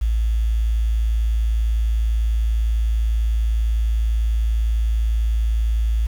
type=tone with quantisation; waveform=sine; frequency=55.5 Hz; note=A1; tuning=16 cents sharp; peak=-16 dBFS; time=0.01-6.07 s; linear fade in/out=10 ms; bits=7; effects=none